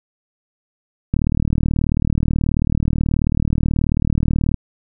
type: click train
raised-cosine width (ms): 5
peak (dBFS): -5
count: 132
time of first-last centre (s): 1.14-4.543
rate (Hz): 38.5
effects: none